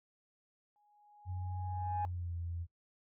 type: tone with exponential growth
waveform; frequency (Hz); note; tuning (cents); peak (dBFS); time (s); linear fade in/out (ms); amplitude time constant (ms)
sine; 830.6; G#5; 0; -31; 0.76-2.05; 0; 280
type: tone with pitch glide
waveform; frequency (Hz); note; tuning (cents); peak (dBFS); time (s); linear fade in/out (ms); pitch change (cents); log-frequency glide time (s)
sine; 91.4 to 85.28; F#2 to F2; -21 to -41; -37; 1.25-2.67; 50; -120; 1.96-2.35
effects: noise-tail reverb RT60 0.1 s tail -18 dB re dry + tanh soft clip ceiling -27 dBFS